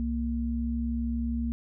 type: tone pair together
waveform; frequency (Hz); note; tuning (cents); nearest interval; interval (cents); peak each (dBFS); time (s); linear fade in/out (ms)
sine; 65.36 / 233.1; C2 / A#3; -1 / 0; octave + minor seventh; 2201; -30 / -29; 0-1.52; 0
effects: none